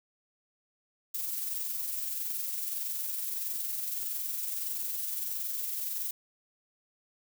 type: noise with amplitude modulation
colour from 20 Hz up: violet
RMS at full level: -33 dBFS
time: 1.14-6.11 s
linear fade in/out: 5 ms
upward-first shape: sine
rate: 21.6 Hz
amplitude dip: 35%
effects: none